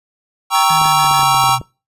square chord, G diminished seventh, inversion none, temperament equal, 784 / 932.3 / 1108.7 / 1318.5 Hz, G5 / Bb5 / Db6 / Fb6, 0 / 0 / 0 / 0 cents, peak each -17 dBFS, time 0.5-1.59 s, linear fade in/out 50 ms
15% pulse tone bursts, 1713 Hz, A6, 47 cents flat, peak -22 dBFS, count 5, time 0.55-1.218 s, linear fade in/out 0 ms, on 80 ms, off 67 ms
sine exponential sweep, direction down, 160 to 125.5 Hz, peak -24 dBFS, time 0.7-1.61 s, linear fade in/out 5 ms
clicks, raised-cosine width 2 ms, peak -18 dBFS, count 10, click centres 0.815 / 0.856 / 1.045 / 1.112 / 1.194 / 1.232 / 1.345 / 1.44 / 1.493 / 1.614 s
effects noise-tail reverb RT60 0.3 s tail -23 dB re dry + resampled to 32000 Hz

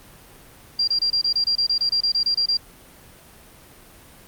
sine tone bursts, 4757 Hz, D8, 21 cents sharp, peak -17 dBFS, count 16, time 0.79-2.571 s, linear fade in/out 5 ms, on 86 ms, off 27 ms, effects pink hiss -47 dBFS RMS until 4.27 s + Opus 32 kbps

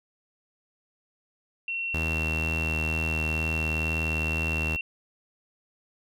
sine tone, 2722 Hz, F7, 45 cents flat, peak -28 dBFS, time 1.68-4.81 s, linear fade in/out 2 ms
sawtooth tone with vibrato, 79.6 Hz, D#2, 40 cents sharp, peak -24 dBFS, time 1.94-4.76 s, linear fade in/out 0 ms, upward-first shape sine, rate 2.1 Hz, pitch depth 20 cents each way
effects none

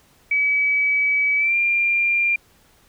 sine tone with pitch glide, 2284 to 2389 Hz, D7 to D7, -49 to +29 cents, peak -16 dBFS, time 0.31-2.36 s, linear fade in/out 5 ms, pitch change +78 cents, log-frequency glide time 1.37-1.56 s, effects pink hiss -56 dBFS RMS until 2.88 s

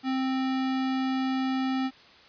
square tone, 262.5 Hz, C4, 6 cents sharp, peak -26 dBFS, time 0.03-1.91 s, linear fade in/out 50 ms, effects white hiss -53 dBFS RMS until 2.28 s + resampled to 11025 Hz

